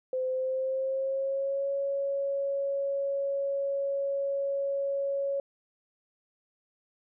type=tone with pitch glide; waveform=sine; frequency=515 to 555.2 Hz; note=C5 to C#5; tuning=-28 to +3 cents; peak=-27 dBFS; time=0.13-5.4 s; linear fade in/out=2 ms; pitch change=+131 cents; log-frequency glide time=0.27-1.69 s; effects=none